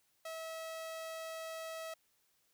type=tone; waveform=sawtooth; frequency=647 Hz; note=E5; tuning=32 cents flat; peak=-38 dBFS; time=0.25-1.94 s; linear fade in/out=5 ms; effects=white hiss -75 dBFS RMS until 2.53 s